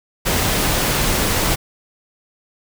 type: noise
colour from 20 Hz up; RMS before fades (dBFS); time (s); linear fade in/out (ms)
pink; -18; 0.25-1.56; 20
effects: none